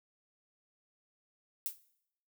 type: noise with exponential decay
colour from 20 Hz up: violet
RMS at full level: -32 dBFS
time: 1.66-1.79 s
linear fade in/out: 0 ms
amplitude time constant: 27 ms
effects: noise-tail reverb RT60 0.7 s tail -18 dB re dry